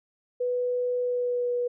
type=tone with pitch glide; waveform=sine; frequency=493.9 to 487.1 Hz; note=B4 to B4; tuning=0 to -24 cents; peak=-24 dBFS; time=0.4-1.68 s; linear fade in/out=10 ms; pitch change=-24 cents; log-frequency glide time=1-1.53 s; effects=none